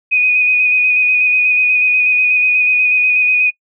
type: tone with vibrato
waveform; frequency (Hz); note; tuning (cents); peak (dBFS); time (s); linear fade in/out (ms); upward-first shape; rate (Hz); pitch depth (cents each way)
sine; 2489; D#7; 0; -9; 0.11-3.51; 20; square; 8.2; 17
effects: noise-tail reverb RT60 0.1 s tail -25 dB re dry